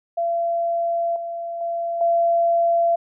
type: tone with level steps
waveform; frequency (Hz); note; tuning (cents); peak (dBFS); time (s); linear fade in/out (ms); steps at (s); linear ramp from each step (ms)
sine; 680; F5; -46; -19 / -26 / -22 / -15; 0.17-2.96; 10; 1.16 / 1.61 / 2.01; 2
effects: none